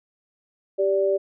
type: tone pair together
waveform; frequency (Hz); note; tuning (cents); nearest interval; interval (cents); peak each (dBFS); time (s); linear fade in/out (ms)
sine; 392 / 582.4; G4 / D5; 0 / -15; perfect fifth; 685; -21; 0.78-1.18; 20
effects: none